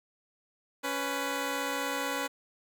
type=tone pair together; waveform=10% pulse; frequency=278.6 / 496.4 Hz; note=C#4 / B4; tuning=+9 / +9 cents; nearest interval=minor seventh; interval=1000 cents; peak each=-25 dBFS; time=0.83-2.28 s; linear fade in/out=20 ms; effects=none